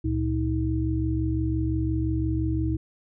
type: tone cluster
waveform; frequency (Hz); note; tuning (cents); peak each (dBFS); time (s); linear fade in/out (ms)
sine; 69.6 / 115.4 / 317.6; C#2 / A#2 / D#4; +8 / -17 / +36; -27; 0.04-2.77; 10
effects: none